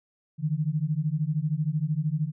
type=beating tone pair; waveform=sine; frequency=146.83 / 159.83 Hz; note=D3 / D#3; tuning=0 / +47 cents; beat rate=13 Hz; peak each=-27 / -27 dBFS; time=0.38-2.32 s; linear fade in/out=50 ms; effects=none